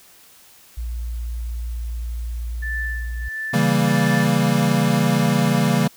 sine tone, 58.27 Hz, A#1, in tune, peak -24 dBFS, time 0.77-3.29 s, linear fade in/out 10 ms
sine tone with tremolo, 1760 Hz, A6, in tune, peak -24 dBFS, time 2.62-4.25 s, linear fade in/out 10 ms, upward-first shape sine, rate 1.5 Hz, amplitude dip 80%
square chord, C# diminished seventh, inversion none, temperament equal, 138.59 / 164.81 / 196 / 233.1 Hz, C#3 / E3 / G3 / Bb3, 0 / 0 / 0 / 0 cents, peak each -22 dBFS, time 3.53-5.88 s, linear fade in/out 10 ms
effects white hiss -49 dBFS RMS until 5.96 s

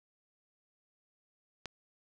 click, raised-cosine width 0.2 ms, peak -22 dBFS, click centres 1.657 s, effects none

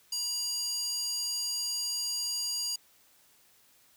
square tone with high-pass filter, 959 Hz, A#5, 49 cents sharp, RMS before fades -33 dBFS, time 0.12-2.76 s, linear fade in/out 5 ms, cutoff 5400 Hz, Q 7.1, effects white hiss -63 dBFS RMS until 3.96 s

